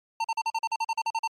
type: tone bursts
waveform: square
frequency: 903 Hz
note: A5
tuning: 45 cents sharp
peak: -25 dBFS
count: 13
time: 0.2-1.276 s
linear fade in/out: 5 ms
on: 44 ms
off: 42 ms
effects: low-pass 6000 Hz 12 dB/octave + MP3 64 kbps